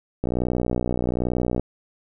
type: click train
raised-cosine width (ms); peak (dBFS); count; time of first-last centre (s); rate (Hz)
2; -10; 84; 0.24-1.596; 61.2
effects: none